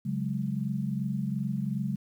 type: chord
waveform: sine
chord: C# suspended fourth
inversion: none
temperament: equal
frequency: 138.59 / 185 / 207.7 Hz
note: C#3 / F#3 / G#3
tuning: 0 / 0 / 0 cents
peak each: -32 / -33 / -32 dBFS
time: 0.05-1.96 s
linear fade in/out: 10 ms
effects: 10-bit